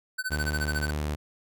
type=tone with tremolo; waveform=square; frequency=1515 Hz; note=F#6; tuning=40 cents sharp; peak=-27 dBFS; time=0.18-0.91 s; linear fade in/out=10 ms; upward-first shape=sine; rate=14 Hz; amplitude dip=100%
type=tone with vibrato; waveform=sawtooth; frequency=74.8 Hz; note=D2; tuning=32 cents sharp; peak=-24 dBFS; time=0.3-1.16 s; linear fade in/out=20 ms; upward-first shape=sine; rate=19 Hz; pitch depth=24 cents each way
effects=none